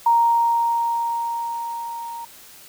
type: tone with level ramp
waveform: sine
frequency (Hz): 932.3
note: A#5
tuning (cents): 0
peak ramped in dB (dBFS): -12 to -30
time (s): 0.06-2.25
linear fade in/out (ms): 5
effects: white hiss -45 dBFS RMS until 2.68 s